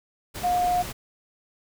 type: tone in noise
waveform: sine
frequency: 715 Hz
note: F5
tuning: 41 cents sharp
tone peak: -20 dBFS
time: 0.43-0.83 s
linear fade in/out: 20 ms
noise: pink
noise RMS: -35 dBFS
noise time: 0.34-0.93 s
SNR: +12 dB
effects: none